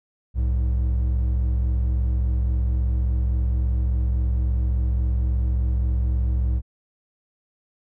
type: tone pair together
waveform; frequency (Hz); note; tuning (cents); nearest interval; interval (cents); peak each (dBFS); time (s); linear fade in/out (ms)
triangle; 63 / 106.59; B1 / G#2; +35 / +45; major sixth; 910; -17 / -27; 0.34-6.62; 50
effects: none